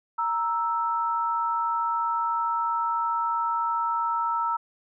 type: tone pair together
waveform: sine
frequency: 932.3 / 1318.5 Hz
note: A#5 / E6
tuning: 0 / 0 cents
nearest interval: tritone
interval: 600 cents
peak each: -26 dBFS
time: 0.18-4.57 s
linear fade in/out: 10 ms
effects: none